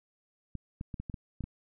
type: clicks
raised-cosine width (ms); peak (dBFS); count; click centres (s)
5; -25; 8; 0.553 / 0.811 / 0.942 / 1 / 1.098 / 1.142 / 1.407 / 1.44
effects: none

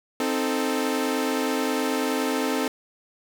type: chord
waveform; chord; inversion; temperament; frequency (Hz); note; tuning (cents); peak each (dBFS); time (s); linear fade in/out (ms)
sawtooth; A diminished; first; equal; 261.6 / 311.1 / 440; C4 / Eb4 / A4; 0 / 0 / 0; -22 / -25 / -24; 0.2-2.68; 2
effects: none

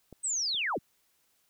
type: clicks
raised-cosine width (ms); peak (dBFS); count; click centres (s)
2; -33 / -42; 2; 0.127 / 0.546
type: linear sweep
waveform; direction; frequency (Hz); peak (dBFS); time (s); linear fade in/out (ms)
sine; down; 8330 to 55.5; -28; 0.23-0.79; 20
effects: white hiss -71 dBFS RMS until 1.49 s

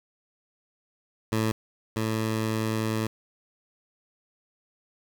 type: tone pair in turn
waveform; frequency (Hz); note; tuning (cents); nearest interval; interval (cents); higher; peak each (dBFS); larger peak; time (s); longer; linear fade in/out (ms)
15% pulse; 110.4 / 110.4; A2 / A2; +6 / +6; unison; 0; neither; -17 / -19; first; 1.32-1.52 / 1.96-3.07; second; 5
effects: 8-bit

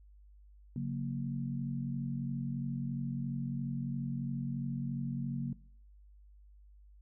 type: chord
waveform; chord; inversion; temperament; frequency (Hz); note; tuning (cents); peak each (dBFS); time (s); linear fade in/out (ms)
sine; F# major; second; equal with one note detuned; 138.59 / 181.61 / 233.1; C#3 / F#3 / A#3; 0 / -32 / 0; -36 / -40 / -38; 0.76-5.53; 2
effects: noise-tail reverb RT60 0.6 s tail -21 dB re dry + added 50 Hz sine -55 dBFS peak until 7.01 s

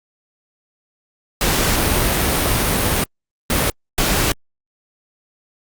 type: noise bursts at uneven times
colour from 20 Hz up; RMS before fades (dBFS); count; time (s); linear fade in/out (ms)
pink; -17; 3; 1.41-3.04 / 3.5-3.7 / 3.98-4.32; 2
effects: Opus 48 kbps

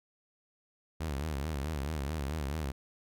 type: tone with vibrato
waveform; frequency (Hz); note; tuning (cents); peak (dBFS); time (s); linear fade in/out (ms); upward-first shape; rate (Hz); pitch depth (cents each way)
sawtooth; 73.5; D2; +2; -29; 1-2.72; 10; sine; 4.6; 160
effects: none

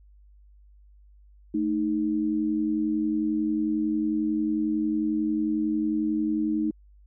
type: tone pair together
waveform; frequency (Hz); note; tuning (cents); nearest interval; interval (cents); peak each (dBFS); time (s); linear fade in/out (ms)
sine; 220 / 311.1; A3 / D#4; 0 / 0; tritone; 600; -28 / -24; 1.54-6.71; 5
effects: added 50 Hz sine -51 dBFS peak until 7.06 s

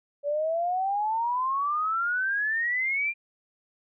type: exponential sweep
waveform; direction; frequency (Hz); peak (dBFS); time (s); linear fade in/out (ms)
sine; up; 567 to 2409; -24; 0.23-3.14; 50
effects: none

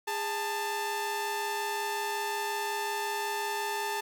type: tone pair together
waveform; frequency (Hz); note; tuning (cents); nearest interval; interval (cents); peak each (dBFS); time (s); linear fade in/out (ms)
sawtooth; 410 / 885.5; G#4 / A5; -22 / +11; octave + minor second; 1333; -32 / -28; 0.07-4.01; 10
effects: none

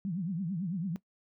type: tone with vibrato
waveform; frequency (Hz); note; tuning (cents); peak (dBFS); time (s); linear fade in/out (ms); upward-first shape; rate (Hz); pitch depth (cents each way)
sine; 179.1; F3; +44; -31; 0.05-0.96; 0; triangle; 9; 260
effects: noise-tail reverb RT60 0.1 s tail -19 dB re dry

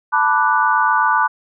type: chord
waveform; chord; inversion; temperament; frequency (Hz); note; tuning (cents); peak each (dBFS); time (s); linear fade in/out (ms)
sine; B minor seventh; third; equal; 880 / 987.8 / 1174.7 / 1480; A5 / B5 / D6 / F#6; 0 / 0 / 0 / 0; -18; 0.12-1.28; 20
effects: none

